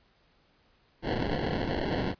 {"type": "noise with sample-and-hold", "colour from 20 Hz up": "blue", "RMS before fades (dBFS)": -30, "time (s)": [1.02, 2.15], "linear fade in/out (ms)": 50, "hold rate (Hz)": 1225, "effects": ["pink hiss -66 dBFS RMS until 2.19 s", "resampled to 11025 Hz"]}